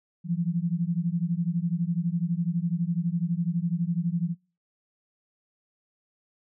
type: beating tone pair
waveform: sine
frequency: 165.8 / 177.8 Hz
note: E3 / F3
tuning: +10 / +31 cents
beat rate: 12 Hz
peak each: -27 dBFS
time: 0.24-4.35 s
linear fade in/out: 50 ms
effects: noise-tail reverb RT60 0.4 s tail -26 dB re dry